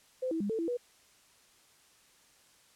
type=tone with pitch steps; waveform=sine; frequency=513 / 325.3 / 203.2 / 445.6 / 333.2 / 486.5 Hz; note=C5 / E4 / G#3 / A4 / E4 / B4; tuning=-34 / -23 / -38 / +22 / +19 / -26 cents; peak=-30 dBFS; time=0.22-0.772 s; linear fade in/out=10 ms; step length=92 ms; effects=white hiss -63 dBFS RMS until 2.75 s + low-pass 10000 Hz 12 dB/octave